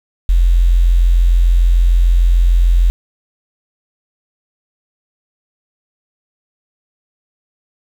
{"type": "tone with quantisation", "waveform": "sine", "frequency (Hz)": 43.37, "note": "F1", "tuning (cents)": -11, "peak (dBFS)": -7, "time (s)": [0.29, 2.9], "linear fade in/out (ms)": 0, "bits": 6, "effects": []}